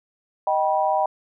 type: chord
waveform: sine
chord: Eb augmented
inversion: none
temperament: just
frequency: 622.3 / 777.8 / 972.3 Hz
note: Eb5 / G5 / B5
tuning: 0 / -14 / -27 cents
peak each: -23 / -21 / -24 dBFS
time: 0.47-1.06 s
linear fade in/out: 2 ms
effects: none